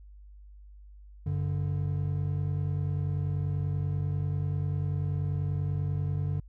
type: tone pair together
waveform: triangle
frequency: 95.15 / 145.4 Hz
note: F#2 / D3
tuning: +49 / -17 cents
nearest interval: perfect fifth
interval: 734 cents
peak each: -28 dBFS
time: 1.26-6.4 s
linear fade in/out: 5 ms
effects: added 50 Hz sine -47 dBFS peak until 6.48 s